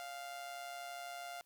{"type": "tone with amplitude modulation", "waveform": "sawtooth", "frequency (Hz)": 698.5, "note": "F5", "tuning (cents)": 0, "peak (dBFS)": -38, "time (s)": [0, 1.41], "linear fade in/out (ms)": 0, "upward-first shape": "sine", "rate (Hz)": 132, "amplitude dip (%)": 50, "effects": ["white hiss -75 dBFS RMS until 1.45 s"]}